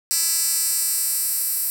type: tone with high-pass filter sweep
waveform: 10% pulse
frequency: 332.2 Hz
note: E4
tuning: 13 cents sharp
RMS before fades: -22 dBFS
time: 0.11-1.7 s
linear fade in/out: 0 ms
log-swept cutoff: 7100 to 11000 Hz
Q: 1.5
effects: none